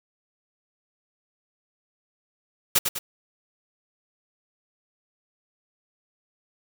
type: noise with echo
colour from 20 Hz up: white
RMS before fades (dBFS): -18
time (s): 2.75-2.79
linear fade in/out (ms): 10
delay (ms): 100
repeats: 2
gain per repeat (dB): -6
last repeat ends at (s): 2.99
effects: none